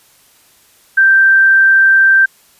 sine tone, 1568 Hz, G6, in tune, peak -5 dBFS, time 0.97-2.26 s, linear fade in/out 10 ms, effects white hiss -49 dBFS RMS until 2.59 s + resampled to 32000 Hz

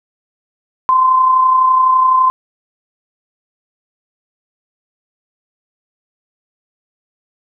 sine tone with amplitude modulation, 1034 Hz, C6, 21 cents flat, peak -6 dBFS, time 0.89-2.3 s, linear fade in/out 0 ms, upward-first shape sine, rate 31.9 Hz, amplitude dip 40%, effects none

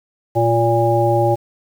harmonic tone with a mistuned harmonic, 116.54 Hz, A#2, in tune, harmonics 1 / 3 / 5 / 7, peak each -18 / -18 / -18 / -18 dBFS, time 0.35-1.36 s, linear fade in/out 20 ms, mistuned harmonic 5, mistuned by -19 cents, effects 7-bit

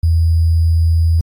sine tone with sample-and-hold, 82.41 Hz, E2, in tune, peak -9 dBFS, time 0.03-1.21 s, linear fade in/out 5 ms, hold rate 4900 Hz, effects AAC 48 kbps

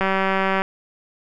click train, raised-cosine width 0.5 ms, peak -6 dBFS, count 118, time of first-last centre 0.01-0.619 s, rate 192 Hz, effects none

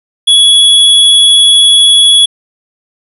square tone, 3372 Hz, G#7, 26 cents sharp, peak -3 dBFS, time 0.27-2.26 s, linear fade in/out 10 ms, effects resampled to 32000 Hz + 7-bit

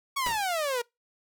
sawtooth exponential sweep, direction down, 1135 to 465.4 Hz, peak -23 dBFS, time 0.16-0.82 s, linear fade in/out 10 ms
pink noise with exponential decay, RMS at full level -31 dBFS, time 0.26-0.47 s, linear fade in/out 1 ms, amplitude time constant 45 ms
effects noise-tail reverb RT60 0.2 s tail -25 dB re dry

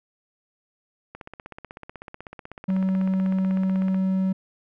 click train, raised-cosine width 0.5 ms, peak -23 dBFS, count 46, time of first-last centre 1.15-3.945 s, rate 16.1 Hz
triangle tone, 189.3 Hz, F#3, 40 cents sharp, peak -18 dBFS, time 2.68-4.33 s, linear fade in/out 10 ms
effects none

